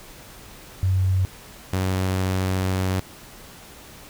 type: tone pair in turn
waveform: sine / sawtooth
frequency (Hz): 93.8 / 93.8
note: F#2 / F#2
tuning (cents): +24 / +24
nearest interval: unison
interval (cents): 0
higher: neither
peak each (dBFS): -17 / -17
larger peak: neither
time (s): 0.83-1.25 / 1.73-3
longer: second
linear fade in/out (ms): 0
effects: pink hiss -44 dBFS RMS until 4.09 s